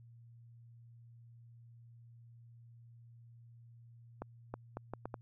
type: accelerating click train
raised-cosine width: 1 ms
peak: -26 dBFS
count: 6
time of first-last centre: 4.22-5.142 s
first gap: 320 ms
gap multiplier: 0.72
effects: added 117 Hz sine -55 dBFS peak until 5.21 s